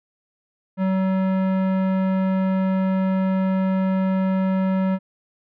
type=tone with tanh clipping; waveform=sine; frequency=189.4 Hz; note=F#3; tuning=41 cents sharp; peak=-20 dBFS; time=0.77-4.99 s; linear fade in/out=50 ms; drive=17 dB; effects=none